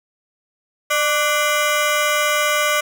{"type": "ring-modulated tone", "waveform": "20% pulse", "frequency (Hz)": 885, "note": "A5", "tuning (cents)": 10, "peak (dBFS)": -8, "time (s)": [0.9, 2.81], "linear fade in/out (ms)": 10, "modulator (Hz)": 285, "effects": []}